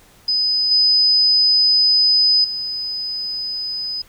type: tone with level steps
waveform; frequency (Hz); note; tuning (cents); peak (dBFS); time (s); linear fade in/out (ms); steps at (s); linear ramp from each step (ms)
sine; 5010; D#8; +11; -15 / -11 / -22; 0.28-4.02; 5; 0.71 / 2.44; 5
effects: pink hiss -50 dBFS RMS until 4.08 s